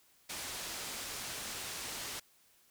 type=low-pass noise; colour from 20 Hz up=white; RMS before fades=-42 dBFS; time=0.29-2.2 s; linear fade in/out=10 ms; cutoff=8500 Hz; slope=12 dB/octave; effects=white hiss -67 dBFS RMS until 2.7 s